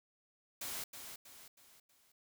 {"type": "noise with echo", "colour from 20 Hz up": "white", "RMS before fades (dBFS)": -42, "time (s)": [0.61, 0.84], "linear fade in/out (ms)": 5, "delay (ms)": 320, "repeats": 4, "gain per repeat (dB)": -7, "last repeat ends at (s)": 2.12, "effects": []}